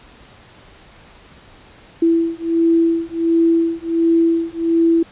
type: beating tone pair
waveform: sine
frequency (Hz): 331.3 / 332.7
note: E4 / E4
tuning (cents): +9 / +16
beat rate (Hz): 1.4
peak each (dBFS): -16 / -16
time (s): 2.02-5.03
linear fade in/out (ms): 5
effects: pink hiss -45 dBFS RMS until 5.11 s + resampled to 8000 Hz